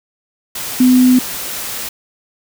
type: tone in noise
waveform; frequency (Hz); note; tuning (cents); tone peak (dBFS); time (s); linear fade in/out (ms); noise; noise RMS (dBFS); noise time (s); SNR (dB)
sine; 252.9; B3; +41; -6; 0.8-1.19; 5; white; -24; 0.55-1.89; +15
effects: none